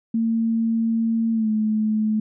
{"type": "tone with pitch glide", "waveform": "sine", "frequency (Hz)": [226.9, 215.8], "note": ["A#3", "A3"], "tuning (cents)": [-47, -33], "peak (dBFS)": -18, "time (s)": [0.14, 2.2], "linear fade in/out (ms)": 5, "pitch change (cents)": -86, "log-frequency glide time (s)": [1.33, 1.49], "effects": []}